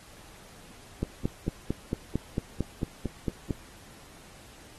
click train, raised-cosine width 3 ms, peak -14 dBFS, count 12, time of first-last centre 1.03-3.507 s, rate 4.44 Hz, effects pink hiss -52 dBFS RMS until 4.78 s + AAC 32 kbps

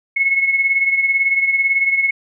sine beating tone pair, 2184 / 2202 Hz, C#7 / C#7, -26 / -12 cents, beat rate 18 Hz, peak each -14 / -21 dBFS, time 0.16-2.11 s, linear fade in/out 10 ms, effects none

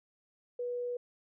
sine tone, 487.8 Hz, B4, 21 cents flat, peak -33 dBFS, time 0.59-0.97 s, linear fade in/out 5 ms, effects none

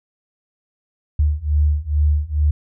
sine beating tone pair, 73.42 / 75.72 Hz, D2 / D#2, 0 / -47 cents, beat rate 2.3 Hz, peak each -18 / -17 dBFS, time 1.19-2.51 s, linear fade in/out 5 ms, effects none

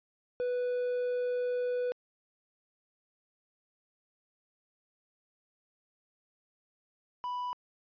triangle tone pair in turn, 493.9 / 987.8 Hz, B4 / B5, 0 / 0 cents, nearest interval octave, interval 1200 cents, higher second, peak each -27 / -31 dBFS, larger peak first, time 0.4-1.92 / 7.24-7.53 s, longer first, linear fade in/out 0 ms, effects resampled to 11025 Hz

